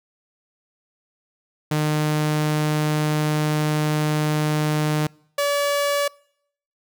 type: tone pair in turn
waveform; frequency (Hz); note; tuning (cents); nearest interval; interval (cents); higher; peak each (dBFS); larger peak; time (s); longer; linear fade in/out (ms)
sawtooth; 152.1 / 572.6; D#3 / D5; -39 / -44; octave + major seventh; 2295; second; -15; neither; 1.71-5.07 / 5.38-6.08; first; 5
effects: noise-tail reverb RT60 0.7 s tail -26 dB re dry